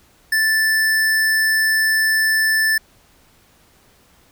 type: tone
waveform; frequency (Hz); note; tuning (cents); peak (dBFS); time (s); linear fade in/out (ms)
square; 1760; A6; 0; -15; 0.32-2.78; 5
effects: pink hiss -54 dBFS RMS until 4.31 s